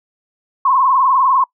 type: tone with vibrato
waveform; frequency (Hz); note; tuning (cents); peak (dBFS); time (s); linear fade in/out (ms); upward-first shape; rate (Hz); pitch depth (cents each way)
sine; 1046.5; C6; 0; -10; 0.65-1.44; 5; triangle; 20; 130
effects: noise-tail reverb RT60 0.1 s tail -22 dB re dry